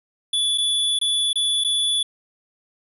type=tone with dropouts; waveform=square; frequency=3446 Hz; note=A7; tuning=37 cents flat; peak=-19 dBFS; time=0.33-2.03 s; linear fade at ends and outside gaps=5 ms; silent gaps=0.577-0.581 / 0.99-1.013 / 1.331-1.356 / 1.639-1.646 s; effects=resampled to 32000 Hz + 10-bit